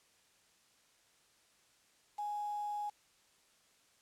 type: tone with quantisation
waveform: sine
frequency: 830.6 Hz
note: G#5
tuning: in tune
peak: -36 dBFS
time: 2.18-2.9 s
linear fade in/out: 10 ms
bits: 9
effects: white hiss -69 dBFS RMS until 4.01 s + low-pass 9000 Hz 12 dB/octave